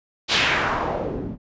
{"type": "noise with low-pass filter sweep", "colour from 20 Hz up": "white", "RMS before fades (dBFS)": -23, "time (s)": [0.28, 1.38], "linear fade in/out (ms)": 50, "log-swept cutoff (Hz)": [4200, 200], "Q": 1.7, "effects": ["resampled to 16000 Hz"]}